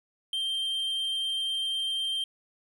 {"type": "tone", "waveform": "triangle", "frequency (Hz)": 3156, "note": "G7", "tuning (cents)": 11, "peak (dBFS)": -26, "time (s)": [0.33, 2.24], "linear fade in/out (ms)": 2, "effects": []}